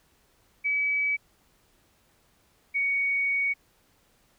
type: tone pair in turn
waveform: sine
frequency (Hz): 2285 / 2237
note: D7 / C#7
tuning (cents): -48 / +15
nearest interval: unison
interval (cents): 37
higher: first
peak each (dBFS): -23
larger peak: neither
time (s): 0.64-1.17 / 2.74-3.54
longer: second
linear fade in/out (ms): 20
effects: pink hiss -65 dBFS RMS until 4.38 s